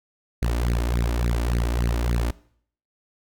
sawtooth tone with flanger, 58.8 Hz, A#1, 16 cents sharp, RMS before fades -23 dBFS, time 0.42-2.31 s, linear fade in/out 5 ms, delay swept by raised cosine 0.45 to 3.45 ms, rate 3.5 Hz, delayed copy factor +0.95, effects noise-tail reverb RT60 0.6 s tail -20 dB re dry

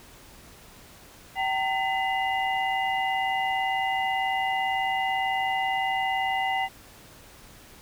sine tone cluster, 770 / 908 / 2013 / 2831 Hz, G5 / A#5 / B6 / F7, -31 / -46 / +33 / +23 cents, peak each -26 / -33 / -29 / -35 dBFS, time 1.35-6.69 s, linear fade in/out 50 ms, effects pink hiss -50 dBFS RMS until 7.81 s

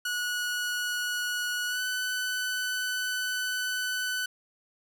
sawtooth tone with pitch glide, 1462 to 1501.4 Hz, F#6 to F#6, -21 to +25 cents, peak -25 dBFS, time 0.05-4.26 s, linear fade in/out 5 ms, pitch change +46 cents, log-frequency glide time 1.67-1.81 s, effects none

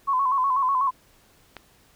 sine tone with vibrato, 1061 Hz, C6, 24 cents sharp, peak -19 dBFS, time 0.07-0.91 s, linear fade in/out 20 ms, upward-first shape square, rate 8.1 Hz, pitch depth 72 cents each way
click, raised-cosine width 0.3 ms, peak -21 dBFS, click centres 1.567 s
effects pink hiss -58 dBFS RMS until 1.95 s

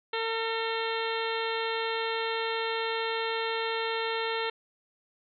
harmonic tone with a mistuned harmonic, 452.6 Hz, A4, 49 cents sharp, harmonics 1 / 2 / 3 / 4 / 5 / 6 / 7 / 8 / 9, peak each -32 / -35 / -37 / -38 / -39 / -40 / -40 / -41 / -42 dBFS, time 0.13-4.5 s, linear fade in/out 5 ms, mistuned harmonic 5, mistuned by -47 cents, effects none

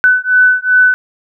sine beating tone pair, 1500 / 1502.6 Hz, F#6 / F#6, +23 / +26 cents, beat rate 2.6 Hz, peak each -10 dBFS, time 0.04-0.94 s, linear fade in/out 0 ms, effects none

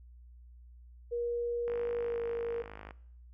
sine tone with pitch glide, 475.8 to 468.4 Hz, A#4 to A#4, +35 to +8 cents, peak -31 dBFS, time 1.11-2.63 s, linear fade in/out 20 ms, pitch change -27 cents, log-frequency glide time 1.97-2.22 s
click train, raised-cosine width 0.5 ms, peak -30 dBFS, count 65, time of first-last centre 1.68-2.908 s, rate 52.1 Hz
effects noise-tail reverb RT60 0.7 s tail -21 dB re dry + added 60 Hz sine -51 dBFS peak until 3.33 s

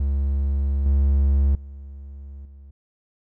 triangle tone with level steps, 69.3 Hz, C#2, in tune, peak -17 / -13 / -33 / -39 dBFS, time 0-2.71 s, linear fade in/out 5 ms, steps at 0.86 / 1.55 / 2.45 s, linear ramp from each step 2 ms, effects none

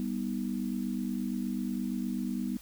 sine chord, G augmented, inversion none, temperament equal with one note detuned, 196 / 244.4 / 311.1 Hz, G3 / B3 / D#4, 0 / -18 / 0 cents, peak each -34 / -33 / -39 dBFS, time 0-2.57 s, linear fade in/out 0 ms, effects added 50 Hz sine -54 dBFS peak until 2.61 s + white hiss -54 dBFS RMS until 2.61 s

